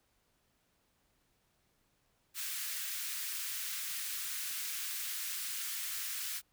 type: high-pass noise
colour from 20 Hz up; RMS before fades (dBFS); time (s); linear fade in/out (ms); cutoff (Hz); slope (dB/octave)
white; -39; 2.34-6.42; 50; 1400; 24
effects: pink hiss -75 dBFS RMS until 6.52 s